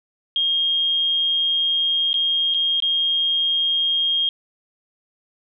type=tone with dropouts; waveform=sine; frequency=3235 Hz; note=G#7; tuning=46 cents flat; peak=-17 dBFS; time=0.36-4.29 s; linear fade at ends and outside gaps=1 ms; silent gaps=2.131-2.141 / 2.54-2.545 / 2.802-2.823 s; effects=none